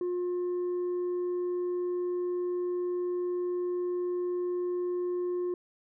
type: tone with tanh clipping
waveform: triangle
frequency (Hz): 356.4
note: F4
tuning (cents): +35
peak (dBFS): -29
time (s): 0.01-5.54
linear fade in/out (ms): 2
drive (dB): 7
effects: none